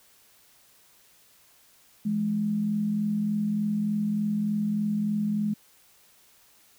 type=tone pair together; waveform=sine; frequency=166.64 / 210 Hz; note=E3 / G#3; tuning=+19 / +19 cents; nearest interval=major third; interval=400 cents; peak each=-34 / -24 dBFS; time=2.05-5.54 s; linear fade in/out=10 ms; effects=white hiss -59 dBFS RMS until 6.78 s